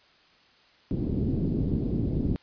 white low-pass noise, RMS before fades -27 dBFS, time 0.91-2.36 s, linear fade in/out 0 ms, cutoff 300 Hz, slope 24 dB/octave, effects white hiss -59 dBFS RMS until 2.42 s + resampled to 11025 Hz

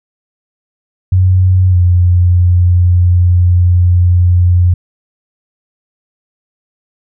sine tone with pitch glide, 92.5 to 88.89 Hz, F#2 to F2, 0 to +31 cents, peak -5 dBFS, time 1.12-4.74 s, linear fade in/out 5 ms, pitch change -69 cents, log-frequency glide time 1.7-1.77 s, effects none

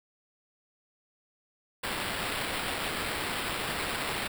blue noise with sample-and-hold, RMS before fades -33 dBFS, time 1.83-4.28 s, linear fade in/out 10 ms, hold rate 6300 Hz, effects none

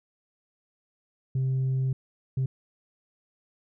sine tone bursts at uneven times, 131.5 Hz, C3, 9 cents sharp, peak -21 dBFS, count 2, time 1.35-1.93 / 2.37-2.46 s, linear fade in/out 5 ms, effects tanh soft clip ceiling -22 dBFS

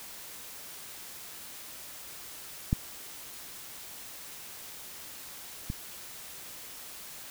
clicks, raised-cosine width 5 ms, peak -12 / -20 dBFS, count 2, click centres 2.729 / 5.701 s, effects white hiss -45 dBFS RMS until 7.3 s

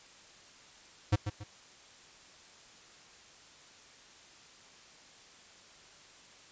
square tone with echo, 103.83 Hz, G#2, in tune, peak -23 dBFS, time 1.12-1.16 s, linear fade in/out 10 ms, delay 140 ms, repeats 2, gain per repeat -9 dB, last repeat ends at 1.44 s, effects white hiss -56 dBFS RMS until 6.51 s + resampled to 16000 Hz

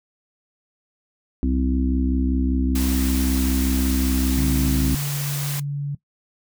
harmonic tone, 65.2 Hz, C2, 5 cents flat, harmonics 1 / 3 / 4 / 5, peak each -21 / -28 / -22 / -30 dBFS, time 1.43-4.95 s, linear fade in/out 0 ms
white noise, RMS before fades -30 dBFS, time 2.75-5.6 s, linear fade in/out 5 ms
sine tone, 142.8 Hz, D3, 48 cents flat, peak -23 dBFS, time 4.37-5.95 s, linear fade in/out 5 ms
effects noise-tail reverb RT60 0.1 s tail -18 dB re dry

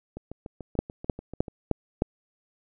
two click trains, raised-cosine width 2 ms, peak -9 / -24 dBFS, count 5 / 10, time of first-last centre 0.79-2.021 / 0.17-1.482 s, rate 3.25 / 6.86 Hz, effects none

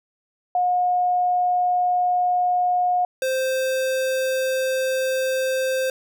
sine / square tone pair in turn, 720 / 522.6 Hz, F#5 / C5, -47 / -2 cents, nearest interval tritone, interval 555 cents, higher first, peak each -17 / -21 dBFS, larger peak first, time 0.55-3.05 / 3.22-5.9 s, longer second, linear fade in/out 2 ms, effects none

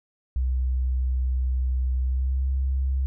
sine tone with pitch glide, 63.7 to 66.29 Hz, C2 to C2, -46 to +23 cents, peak -21 dBFS, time 0.36-3.06 s, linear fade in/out 0 ms, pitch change +69 cents, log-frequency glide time 1.99-2.48 s, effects none

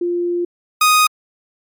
sine / sawtooth tone pair in turn, 349.2 / 1244.4 Hz, F4 / D#6, 0 / 0 cents, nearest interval octave + minor seventh, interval 2200 cents, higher second, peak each -16 / -6 dBFS, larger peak second, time 0.01-0.45 / 0.81-1.07 s, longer first, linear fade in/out 5 ms, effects MP3 96 kbps

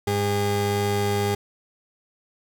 30% pulse tone pair together, 101.65 / 406.6 Hz, G#2 / G#4, -37 / -37 cents, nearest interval 2 octaves, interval 2400 cents, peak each -22 dBFS, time 0.07-1.35 s, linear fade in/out 5 ms, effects none

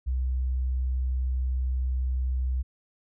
sine tone, 63.8 Hz, C2, 43 cents flat, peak -24 dBFS, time 0.06-2.63 s, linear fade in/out 20 ms, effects none

